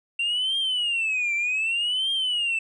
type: tone with vibrato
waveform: triangle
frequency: 2740 Hz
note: F7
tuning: 34 cents flat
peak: -20 dBFS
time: 0.19-2.59 s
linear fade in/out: 5 ms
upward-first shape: triangle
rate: 0.65 Hz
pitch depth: 280 cents each way
effects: tanh soft clip ceiling -17 dBFS + resampled to 24000 Hz